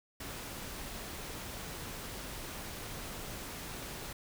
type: noise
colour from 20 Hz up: pink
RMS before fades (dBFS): -43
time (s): 0.2-4.13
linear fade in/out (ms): 5
effects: none